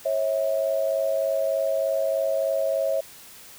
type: tone pair together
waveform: sine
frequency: 545.7 / 649 Hz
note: C#5 / E5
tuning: -27 / -27 cents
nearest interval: minor third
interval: 300 cents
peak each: -24 dBFS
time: 0.05-3.01 s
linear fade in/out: 10 ms
effects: white hiss -46 dBFS RMS until 3.58 s